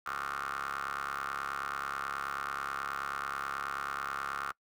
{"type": "ring-modulated tone", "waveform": "20% pulse", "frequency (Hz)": 69.3, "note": "C#2", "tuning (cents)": 0, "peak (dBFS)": -27, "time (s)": [0.06, 4.52], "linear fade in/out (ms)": 5, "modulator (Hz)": 1300, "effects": ["noise-tail reverb RT60 0.1 s tail -25 dB re dry"]}